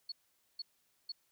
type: tone bursts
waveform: sine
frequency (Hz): 4382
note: C#8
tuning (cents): -21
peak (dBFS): -38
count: 3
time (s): 0.09-1.12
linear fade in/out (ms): 5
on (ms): 30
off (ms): 470
effects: white hiss -75 dBFS RMS until 1.31 s